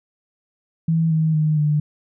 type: tone with pitch steps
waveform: sine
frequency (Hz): 163.1 / 158.55 / 154.12 / 149.82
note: E3 / D#3 / D#3 / D3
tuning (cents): -18 / +33 / -16 / +35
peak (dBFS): -15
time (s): 0.88-1.8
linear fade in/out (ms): 5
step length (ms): 230
effects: none